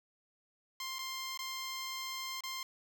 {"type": "tone with dropouts", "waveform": "10% pulse", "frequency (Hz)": 1053, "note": "C6", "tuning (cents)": 11, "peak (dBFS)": -30, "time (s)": [0.8, 2.63], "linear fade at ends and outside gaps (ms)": 2, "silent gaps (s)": [[0.985, 0.99], [1.375, 1.39], [2.407, 2.436]], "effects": []}